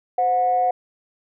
sine tone pair together, 515 / 728.3 Hz, C5 / F#5, -28 / -28 cents, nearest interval tritone, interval 600 cents, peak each -24 / -16 dBFS, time 0.18-0.71 s, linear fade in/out 5 ms, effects tanh soft clip ceiling -10 dBFS

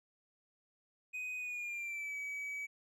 triangle tone with pitch glide, 2500 to 2279 Hz, D#7 to C#7, +8 to +47 cents, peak -37 dBFS, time 1.13-2.67 s, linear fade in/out 20 ms, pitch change -161 cents, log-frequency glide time 1.37-2.17 s, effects none

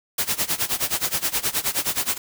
white noise with tremolo, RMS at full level -21 dBFS, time 0.18-2.18 s, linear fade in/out 5 ms, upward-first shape sine, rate 9.5 Hz, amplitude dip 90%, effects none

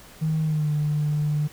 triangle tone with pitch glide, 157.6 to 149.44 Hz, D#3 to D3, +23 to +30 cents, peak -17 dBFS, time 0.21-1.48 s, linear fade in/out 20 ms, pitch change -93 cents, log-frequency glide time 0.42-0.69 s, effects tanh soft clip ceiling -18 dBFS + pink hiss -47 dBFS RMS until 1.52 s

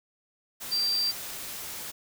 sine tone in noise, 4699 Hz, D8, in tune, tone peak -24 dBFS, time 0.71-1.12 s, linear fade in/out 20 ms, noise white, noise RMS -38 dBFS, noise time 0.6-1.92 s, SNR +11 dB, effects none

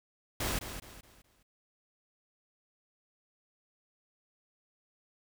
pink noise with echo, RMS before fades -33 dBFS, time 0.4-0.59 s, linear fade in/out 5 ms, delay 210 ms, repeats 4, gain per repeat -9 dB, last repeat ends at 1.43 s, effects none

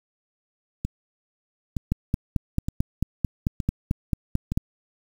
two click trains, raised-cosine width 5 ms, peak -14 / -9 dBFS, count 5 / 13, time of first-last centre 0.85-4.52 / 1.92-4.575 s, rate 1.09 / 4.52 Hz, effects 7-bit

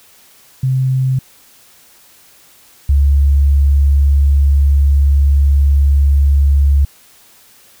sine tone pair in turn, 130.81 / 70.26 Hz, C3 / C#2, 0 / +24 cents, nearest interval major seventh, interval 1076 cents, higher first, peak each -11 / -7 dBFS, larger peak second, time 0.63-1.19 / 2.89-6.85 s, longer second, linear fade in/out 5 ms, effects white hiss -46 dBFS RMS until 7.8 s

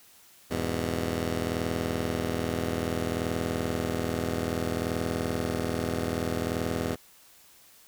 10% pulse chord, E major, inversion none, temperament just, 82.41 / 103.01 / 123.61 Hz, E2 / G#2 / B2, 0 / -14 / +2 cents, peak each -23 / -27 / -27 dBFS, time 0.5-6.96 s, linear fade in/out 20 ms, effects white hiss -56 dBFS RMS until 7.87 s

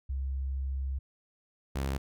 sine / sawtooth tone pair in turn, 67 / 67.78 Hz, C2 / C#2, +42 / -38 cents, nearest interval unison, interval 20 cents, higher second, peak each -30 / -26 dBFS, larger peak second, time 0.09-0.99 / 1.75-1.98 s, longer first, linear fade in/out 10 ms, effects none

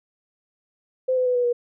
sine tone with pitch steps, 515 / 506.4 / 498 / 489.8 / 481.6 Hz, C5 / B4 / B4 / B4 / B4, -28 / +43 / +14 / -14 / -44 cents, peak -18 dBFS, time 1.08-1.53 s, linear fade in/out 10 ms, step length 90 ms, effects none

